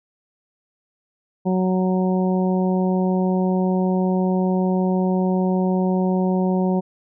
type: harmonic tone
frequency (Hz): 185.3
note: F#3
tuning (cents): +3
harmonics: 1 / 2 / 3 / 4 / 5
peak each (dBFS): -18 / -24 / -28 / -30 / -32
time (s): 1.45-6.81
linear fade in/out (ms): 20
effects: none